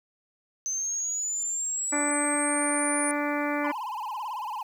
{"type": "linear sweep", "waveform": "sine", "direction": "up", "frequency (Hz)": [6170, 9397], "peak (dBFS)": -27, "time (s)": [0.66, 3.11], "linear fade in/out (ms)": 0}
{"type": "harmonic tone", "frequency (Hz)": 292, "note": "D4", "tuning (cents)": -10, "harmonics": [1, 2, 3, 4, 5, 6, 7, 8], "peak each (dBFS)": [-29, -32, -34, -35, -36, -37, -37, -38], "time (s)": [1.92, 3.72], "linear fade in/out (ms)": 10}
{"type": "tone with vibrato", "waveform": "triangle", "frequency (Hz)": 932.3, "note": "A#5", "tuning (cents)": 0, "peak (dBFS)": -29, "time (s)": [3.64, 4.63], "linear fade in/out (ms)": 5, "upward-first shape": "sine", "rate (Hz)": 18, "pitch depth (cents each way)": 200}
{"effects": ["9-bit"]}